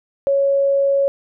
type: tone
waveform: sine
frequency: 554.4 Hz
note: C#5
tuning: in tune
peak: -13 dBFS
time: 0.27-1.08 s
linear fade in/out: 0 ms
effects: none